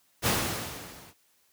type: noise with level ramp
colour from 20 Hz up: pink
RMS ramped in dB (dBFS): -22 to -52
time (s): 0.22-1.14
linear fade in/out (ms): 50
effects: white hiss -67 dBFS RMS until 1.52 s + high-pass 80 Hz 12 dB/octave